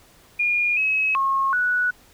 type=tone with pitch steps; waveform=sine; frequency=2427 / 2563 / 1084 / 1474 Hz; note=D#7 / E7 / C#6 / F#6; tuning=-44 / -49 / -39 / -7 cents; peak=-18 dBFS; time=0.39-1.91 s; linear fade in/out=10 ms; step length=380 ms; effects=pink hiss -53 dBFS RMS until 2.13 s